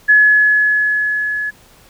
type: tone with level ramp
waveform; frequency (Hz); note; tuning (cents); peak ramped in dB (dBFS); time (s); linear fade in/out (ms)
sine; 1700; G#6; +40; -5 to -18; 0.08-1.51; 20
effects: pink hiss -47 dBFS RMS until 1.89 s